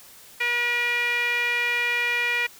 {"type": "tone with band-pass filter", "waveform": "sawtooth", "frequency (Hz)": 480.6, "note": "B4", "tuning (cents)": -47, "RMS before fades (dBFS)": -24, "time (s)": [0.4, 2.47], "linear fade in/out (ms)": 10, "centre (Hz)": 2200, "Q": 9.4, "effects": ["white hiss -48 dBFS RMS until 2.59 s"]}